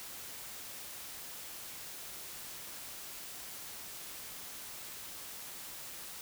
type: silence
effects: white hiss -46 dBFS RMS until 6.21 s